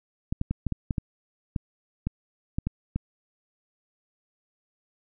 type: clicks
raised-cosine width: 5 ms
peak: -14 dBFS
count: 12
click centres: 0.325 / 0.414 / 0.51 / 0.667 / 0.723 / 0.908 / 0.982 / 1.562 / 2.07 / 2.585 / 2.67 / 2.96 s
effects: none